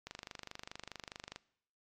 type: click train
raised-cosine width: 0.2 ms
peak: -26 dBFS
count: 33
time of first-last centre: 0.07-1.36 s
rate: 24.8 Hz
effects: noise-tail reverb RT60 0.7 s tail -21 dB re dry + MP3 64 kbps